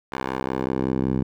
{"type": "tone with band-pass filter sweep", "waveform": "10% pulse", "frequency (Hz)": 65.41, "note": "C2", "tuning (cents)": 0, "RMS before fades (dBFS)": -25, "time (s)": [0.12, 1.23], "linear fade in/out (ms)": 5, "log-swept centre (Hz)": [1200, 190], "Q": 0.82, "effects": []}